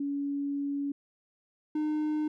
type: tone pair in turn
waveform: sine / triangle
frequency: 282.7 / 304.8 Hz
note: C#4 / D#4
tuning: +34 / -36 cents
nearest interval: minor second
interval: 130 cents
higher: second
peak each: -29 / -25 dBFS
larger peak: second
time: 0-0.92 / 1.75-2.28 s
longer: first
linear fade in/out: 5 ms
effects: none